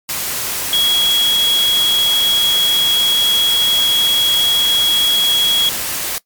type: tone in noise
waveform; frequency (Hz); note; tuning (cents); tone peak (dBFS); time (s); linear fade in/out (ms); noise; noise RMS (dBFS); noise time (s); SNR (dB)
sine; 3322; G#7; 0; -11; 0.73-5.69; 0; white; -21; 0.09-6.18; +7
effects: noise-tail reverb RT60 0.1 s tail -21 dB re dry + MP3 96 kbps